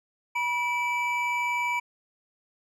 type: tone pair together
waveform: triangle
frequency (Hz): 968.7 / 2316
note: B5 / D7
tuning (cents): -34 / -25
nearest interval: octave + minor third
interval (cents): 1509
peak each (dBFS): -26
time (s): 0.35-1.8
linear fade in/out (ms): 10
effects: none